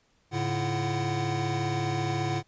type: tone cluster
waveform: square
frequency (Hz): 107.7 / 142.3 / 341.5 / 745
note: A2 / C#3 / F4 / F#5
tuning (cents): -37 / +46 / -39 / +12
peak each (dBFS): -33 / -32 / -34 / -34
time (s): 0.31-2.43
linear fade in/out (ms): 50
effects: pink hiss -67 dBFS RMS until 2.47 s + resampled to 16000 Hz